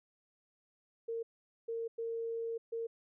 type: tone bursts at uneven times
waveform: sine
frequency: 458.5 Hz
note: A#4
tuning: 29 cents flat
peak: -35 dBFS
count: 4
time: 1.08-1.23 / 1.68-1.88 / 1.98-2.58 / 2.72-2.87 s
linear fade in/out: 10 ms
effects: none